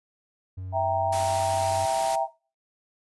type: tone with pitch glide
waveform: triangle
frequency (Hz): 93.2 to 95.27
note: F#2 to G2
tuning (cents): +13 to -49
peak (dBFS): -31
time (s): 0.57-1.86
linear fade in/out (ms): 10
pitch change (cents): +38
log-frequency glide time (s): 0.68-1.29
type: chord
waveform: sine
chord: E diminished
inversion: none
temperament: equal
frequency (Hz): 659.3 / 784 / 932.3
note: E5 / G5 / Bb5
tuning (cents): 0 / 0 / 0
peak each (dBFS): -24 / -26 / -29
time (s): 0.72-2.28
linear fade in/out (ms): 50
type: noise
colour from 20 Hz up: white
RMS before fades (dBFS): -34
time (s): 1.12-2.16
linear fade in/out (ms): 10
effects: noise-tail reverb RT60 0.3 s tail -17 dB re dry + resampled to 24000 Hz